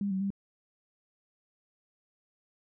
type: tone with pitch steps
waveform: sine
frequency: 200.9 / 190.2 / 197.5 Hz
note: G3 / F#3 / G3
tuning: +43 / +48 / +13 cents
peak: -28 dBFS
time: 0.01-0.304 s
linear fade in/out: 2 ms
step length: 98 ms
effects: none